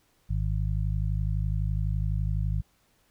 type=harmonic tone; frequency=51.91 Hz; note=G#1; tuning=in tune; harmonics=1 / 2 / 3; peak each=-27 / -29 / -33 dBFS; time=0.29-2.62 s; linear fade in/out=20 ms; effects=pink hiss -67 dBFS RMS until 3.1 s